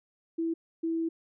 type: tone pair in turn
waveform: sine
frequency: 329.6 / 328.4 Hz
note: E4 / E4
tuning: 0 / -6 cents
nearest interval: unison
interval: 6 cents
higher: first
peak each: -27 dBFS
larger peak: neither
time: 0.38-0.54 / 0.83-1.09 s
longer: second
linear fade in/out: 10 ms
effects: none